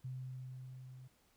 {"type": "tone with level ramp", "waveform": "sine", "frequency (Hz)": 128.7, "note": "C3", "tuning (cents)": -28, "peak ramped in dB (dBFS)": [-40, -51], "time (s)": [0.04, 1.08], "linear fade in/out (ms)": 10, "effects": ["pink hiss -72 dBFS RMS until 1.36 s"]}